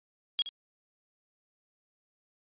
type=tone with echo; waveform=sine; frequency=3287 Hz; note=G#7; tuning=19 cents flat; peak=-24 dBFS; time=0.39-0.42 s; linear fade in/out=0 ms; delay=70 ms; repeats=1; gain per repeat=-12 dB; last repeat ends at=0.49 s; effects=resampled to 8000 Hz